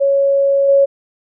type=tone with level steps; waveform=sine; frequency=554.4 Hz; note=C#5; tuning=in tune; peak=-10 / -7 dBFS; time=0-0.86 s; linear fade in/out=20 ms; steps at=0.68 s; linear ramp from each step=10 ms; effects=none